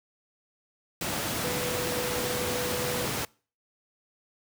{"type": "tone in noise", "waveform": "sine", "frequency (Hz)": 493.9, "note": "B4", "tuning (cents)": 0, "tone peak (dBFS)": -32, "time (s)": [1.44, 3.06], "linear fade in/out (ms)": 2, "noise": "pink", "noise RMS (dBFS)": -30, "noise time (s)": [1.01, 3.25], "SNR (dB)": -5, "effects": ["noise-tail reverb RT60 0.4 s tail -25 dB re dry", "high-pass 100 Hz 12 dB/octave"]}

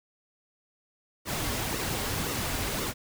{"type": "noise with flanger", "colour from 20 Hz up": "pink", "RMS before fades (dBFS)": -31, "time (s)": [1.25, 2.94], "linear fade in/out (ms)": 50, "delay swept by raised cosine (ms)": [1.2, 6], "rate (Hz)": 1.9, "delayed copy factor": -0.5, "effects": []}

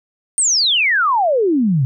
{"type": "exponential sweep", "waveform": "sine", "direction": "down", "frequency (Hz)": [8980, 123.47], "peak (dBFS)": -12, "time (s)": [0.38, 1.85], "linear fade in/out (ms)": 0, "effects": []}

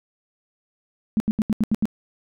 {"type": "tone bursts", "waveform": "sine", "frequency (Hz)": 215.9, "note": "A3", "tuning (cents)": -33, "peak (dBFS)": -16, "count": 7, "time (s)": [1.17, 1.855], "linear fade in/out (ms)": 0, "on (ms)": 31, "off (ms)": 78, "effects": []}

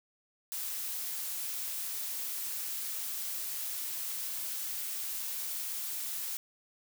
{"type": "noise", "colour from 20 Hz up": "blue", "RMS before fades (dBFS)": -37, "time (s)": [0.52, 6.37], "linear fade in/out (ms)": 0, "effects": []}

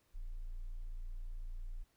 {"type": "tone", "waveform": "sine", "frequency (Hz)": 29, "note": "A#0", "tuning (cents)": -8, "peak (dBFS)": -38, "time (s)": [0.14, 1.84], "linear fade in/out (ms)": 20, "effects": ["tanh soft clip ceiling -38 dBFS", "pink hiss -75 dBFS RMS until 1.96 s"]}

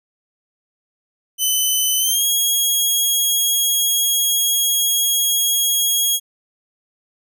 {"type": "tone with pitch glide", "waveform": "10% pulse", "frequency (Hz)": [3024, 3298], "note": ["F#7", "G#7"], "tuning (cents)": [37, -13], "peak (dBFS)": -8, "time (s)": [1.38, 6.2], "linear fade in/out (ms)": 50, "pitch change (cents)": 150, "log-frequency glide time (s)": [1.98, 2.25], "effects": []}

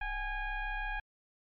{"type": "tone with frequency modulation", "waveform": "sine", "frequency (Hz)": 839, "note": "G#5", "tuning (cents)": 17, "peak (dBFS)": -33, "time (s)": [0.01, 1], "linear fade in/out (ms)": 5, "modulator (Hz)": 806, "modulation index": 1.7, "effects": ["MP3 48 kbps"]}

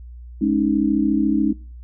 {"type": "chord", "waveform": "sine", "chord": "Ab suspended fourth", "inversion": "none", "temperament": "equal with one note detuned", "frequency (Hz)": [210.6, 277.2, 311.1], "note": ["Ab3", "Db4", "Eb4"], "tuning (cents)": [24, 0, 0], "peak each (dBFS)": -20, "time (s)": [0.41, 1.53], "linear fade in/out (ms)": 10, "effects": ["noise-tail reverb RT60 0.4 s tail -23 dB re dry", "added 60 Hz sine -35 dBFS peak until 1.83 s"]}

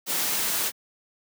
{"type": "noise", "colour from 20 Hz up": "white", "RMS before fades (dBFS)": -26, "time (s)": [0.06, 0.72], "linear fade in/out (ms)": 50, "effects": ["high-pass 150 Hz 12 dB/octave"]}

